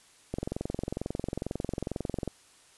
click train, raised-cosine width 2 ms, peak -18 dBFS, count 44, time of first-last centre 0.34-2.277 s, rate 22.2 Hz, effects white hiss -59 dBFS RMS until 2.77 s + resampled to 24000 Hz

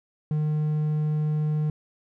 triangle tone, 152.3 Hz, D#3, 37 cents flat, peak -20 dBFS, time 0.31-1.7 s, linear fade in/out 2 ms, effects none

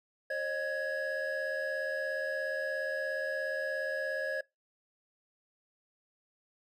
triangle tone cluster, 536 / 613 / 1671 Hz, C5 / D#5 / G#6, +42 / -26 / +10 cents, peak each -34 / -35 / -33 dBFS, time 0.3-4.41 s, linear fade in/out 5 ms, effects noise-tail reverb RT60 0.2 s tail -24 dB re dry + tanh soft clip ceiling -23 dBFS

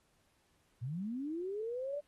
sine linear sweep, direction up, 110 to 595 Hz, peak -36 dBFS, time 0.81-2.01 s, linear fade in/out 20 ms, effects pink hiss -74 dBFS RMS until 2.07 s + AAC 32 kbps

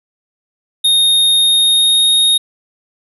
square tone with pitch glide, 3700 to 3724 Hz, A#7 to A#7, -14 to -2 cents, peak -9 dBFS, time 0.84-2.38 s, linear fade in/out 10 ms, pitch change +12 cents, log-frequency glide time 1.4-2.08 s, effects none

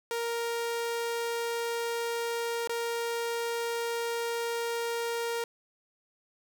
sawtooth tone with dropouts, 466.9 Hz, A#4, 3 cents sharp, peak -26 dBFS, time 0.11-5.44 s, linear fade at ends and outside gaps 1 ms, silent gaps 2.674-2.694 s, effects none

